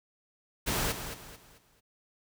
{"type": "noise with echo", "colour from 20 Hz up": "pink", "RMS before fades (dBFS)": -30, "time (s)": [0.66, 0.93], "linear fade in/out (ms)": 20, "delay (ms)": 220, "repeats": 4, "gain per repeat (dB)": -9, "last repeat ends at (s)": 1.81, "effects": []}